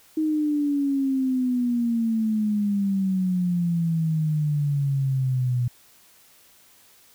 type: exponential sweep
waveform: sine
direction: down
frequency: 315.1 to 121.3 Hz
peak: -20 dBFS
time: 0.17-5.68 s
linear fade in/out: 5 ms
effects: white hiss -55 dBFS RMS until 7.14 s